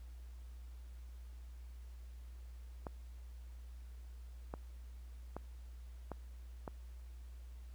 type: clicks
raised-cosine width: 1 ms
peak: -28 dBFS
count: 5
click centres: 2.868 / 4.539 / 5.366 / 6.117 / 6.678 s
effects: added 60 Hz sine -48 dBFS peak until 7.74 s + pink hiss -69 dBFS RMS until 7.74 s